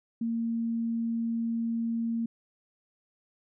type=tone; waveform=sine; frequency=230 Hz; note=A#3; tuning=23 cents flat; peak=-27 dBFS; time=0.21-2.26 s; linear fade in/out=5 ms; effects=none